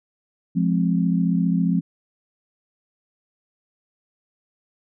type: chord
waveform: sine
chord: F minor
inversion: none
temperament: just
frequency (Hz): 174.61 / 209.5 / 261.9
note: F3 / Ab3 / C4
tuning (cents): 0 / +15 / +2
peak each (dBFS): -19 / -24 / -24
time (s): 0.55-1.81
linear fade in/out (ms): 20
effects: none